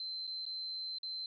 sine tone with dropouts, 4092 Hz, C8, 39 cents flat, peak -38 dBFS, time 0-1.26 s, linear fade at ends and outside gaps 2 ms, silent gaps 0.27-0.275 / 0.454-0.463 / 0.985-1.031 s, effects none

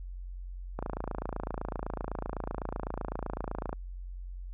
click train, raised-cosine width 1 ms, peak -20 dBFS, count 83, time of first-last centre 0.79-3.729 s, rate 27.9 Hz, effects added 45 Hz sine -38 dBFS peak until 4.53 s

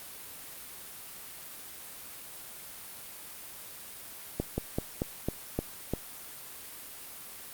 slowing click train, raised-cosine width 2 ms, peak -15 dBFS, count 7, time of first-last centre 4.4-5.936 s, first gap 180 ms, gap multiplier 1.14, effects white hiss -45 dBFS RMS until 7.53 s + Opus 32 kbps

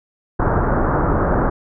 pink low-pass noise, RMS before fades -17 dBFS, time 0.39-1.5 s, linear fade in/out 10 ms, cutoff 1500 Hz, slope 48 dB/octave, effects none

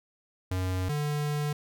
square tone pair in turn, 92.5 / 147.77 Hz, F#2 / D3, 0 / +11 cents, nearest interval minor sixth, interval 811 cents, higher second, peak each -28 / -28 dBFS, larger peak neither, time 0.51-0.89 / 0.89-1.53 s, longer second, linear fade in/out 5 ms, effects none

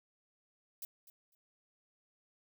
violet noise with echo, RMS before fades -43 dBFS, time 0.82-0.85 s, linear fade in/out 2 ms, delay 250 ms, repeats 2, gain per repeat -15 dB, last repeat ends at 1.35 s, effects none

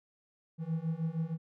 triangle beating tone pair, 158.9 / 165.3 Hz, D#3 / E3, +37 / +5 cents, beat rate 6.4 Hz, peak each -33 / -32 dBFS, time 0.58-1.38 s, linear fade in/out 50 ms, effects none

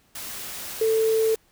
sine tone in noise, 443.9 Hz, A4, 15 cents sharp, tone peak -18 dBFS, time 0.81-1.35 s, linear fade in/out 5 ms, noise white, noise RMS -35 dBFS, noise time 0.15-1.36 s, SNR +14 dB, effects pink hiss -62 dBFS RMS until 1.51 s

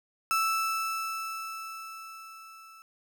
35% pulse tone with level ramp, 1318.5 Hz, E6, in tune, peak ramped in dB -22 to -48 dBFS, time 0.31-2.82 s, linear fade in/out 0 ms, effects none

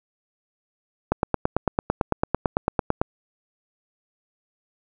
click train, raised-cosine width 1 ms, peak -5 dBFS, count 18, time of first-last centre 1.12-3.015 s, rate 8.97 Hz, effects none

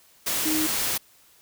sine tone in noise, 311.5 Hz, D#4, 2 cents sharp, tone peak -24 dBFS, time 0.45-0.67 s, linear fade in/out 10 ms, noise white, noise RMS -26 dBFS, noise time 0.26-0.98 s, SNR -1 dB, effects white hiss -57 dBFS RMS until 1.41 s

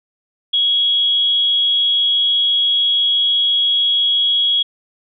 sine tone with amplitude modulation, 3322 Hz, G#7, in tune, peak -11 dBFS, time 0.53-4.63 s, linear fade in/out 10 ms, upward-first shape sine, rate 279 Hz, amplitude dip 30%, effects none

